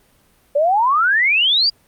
sine exponential sweep, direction up, 554.4 to 4894 Hz, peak -12 dBFS, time 0.55-1.7 s, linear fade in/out 10 ms, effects pink hiss -56 dBFS RMS until 1.87 s + Opus 32 kbps

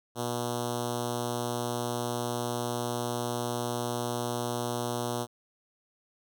5% pulse tone with notch filter, 120 Hz, B2, 49 cents flat, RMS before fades -32 dBFS, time 0.15-5.27 s, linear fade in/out 50 ms, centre 1900 Hz, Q 0.64, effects none

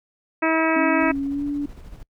harmonic tone, 322 Hz, E4, 41 cents flat, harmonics 1 / 2 / 3 / 4 / 5 / 6 / 7 / 8, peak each -21 / -24 / -26 / -27 / -28 / -29 / -29 / -30 dBFS, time 0.42-1.12 s, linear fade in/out 10 ms
sine tone with pitch glide, 277.2 to 287.8 Hz, C#4 to D4, 0 to -35 cents, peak -22 dBFS, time 0.76-1.66 s, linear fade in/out 5 ms, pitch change +65 cents, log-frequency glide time 1.26-1.44 s
brown noise with tremolo, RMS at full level -39 dBFS, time 1-2.03 s, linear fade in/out 2 ms, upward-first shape square, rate 13 Hz, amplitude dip 40%
effects noise-tail reverb RT60 0.1 s tail -26 dB re dry

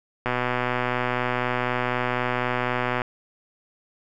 click train, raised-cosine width 0.5 ms, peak -9 dBFS, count 343, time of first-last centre 0.26-3.018 s, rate 124 Hz, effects none

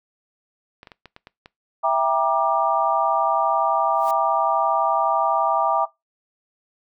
clicks, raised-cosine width 0.3 ms, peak -25 dBFS, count 7, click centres 0.831 / 0.872 / 0.918 / 1.057 / 1.164 / 1.271 / 1.459 s
sine chord, E half-diminished seventh, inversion none, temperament just, 659.3 / 791.1 / 949.3 / 1186.7 Hz, E5 / G5 / Bb5 / D6, 0 / +16 / +31 / +18 cents, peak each -22 dBFS, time 1.83-5.86 s, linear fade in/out 20 ms
white noise with exponential growth, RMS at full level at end -36 dBFS, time 3.91-4.11 s, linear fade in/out 2 ms, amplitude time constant 42 ms
effects noise-tail reverb RT60 0.2 s tail -22 dB re dry

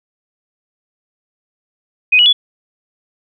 sine tone with pitch steps, 2500 / 2922 / 3415 Hz, D#7 / F#7 / G#7, +8 / -22 / +48 cents, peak -6 dBFS, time 2.12-2.33 s, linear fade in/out 10 ms, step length 70 ms, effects none

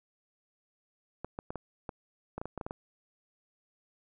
clicks, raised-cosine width 1 ms, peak -23 dBFS, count 12, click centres 1.246 / 1.389 / 1.505 / 1.557 / 1.892 / 2.38 / 2.415 / 2.456 / 2.577 / 2.612 / 2.665 / 2.709 s, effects none

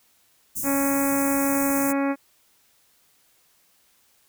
white band-stop noise, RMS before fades -29 dBFS, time 0.55-1.93 s, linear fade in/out 20 ms, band 300 to 6300 Hz, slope 48 dB/octave
harmonic tone, 277.2 Hz, C#4, in tune, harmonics 1 / 2 / 3 / 4 / 5 / 6 / 7 / 8 / 9, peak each -22 / -28 / -32 / -34 / -36 / -38 / -39 / -40 / -41 dBFS, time 0.63-2.16 s, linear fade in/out 50 ms
effects white hiss -62 dBFS RMS until 4.28 s

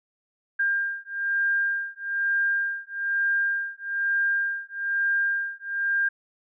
sine beating tone pair, 1600 / 1601.1 Hz, G6 / G6, +35 / +36 cents, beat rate 1.1 Hz, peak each -26 dBFS, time 0.59-6.09 s, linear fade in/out 10 ms, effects none

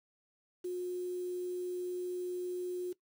sine tone with quantisation, 359.8 Hz, F#4, 48 cents flat, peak -34 dBFS, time 0.64-2.93 s, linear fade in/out 10 ms, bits 9, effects noise-tail reverb RT60 0.1 s tail -18 dB re dry

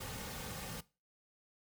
pink noise with comb filter, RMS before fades -44 dBFS, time 0-0.81 s, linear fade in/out 10 ms, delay 3 ms, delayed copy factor -0.55, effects noise-tail reverb RT60 0.3 s tail -19 dB re dry

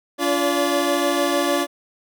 25% pulse tone cluster, 285.2 / 346.2 / 577 Hz, C#4 / F4 / D5, +49 / -15 / -31 cents, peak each -19 dBFS, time 0.18-1.67 s, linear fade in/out 50 ms, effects none

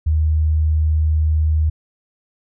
sine tone, 77.78 Hz, D#2, in tune, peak -13 dBFS, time 0.06-1.7 s, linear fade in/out 10 ms, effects none

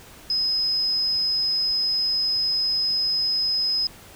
sine tone, 5070 Hz, D#8, 32 cents sharp, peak -20 dBFS, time 0.3-3.87 s, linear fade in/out 2 ms, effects pink hiss -46 dBFS RMS until 4.15 s

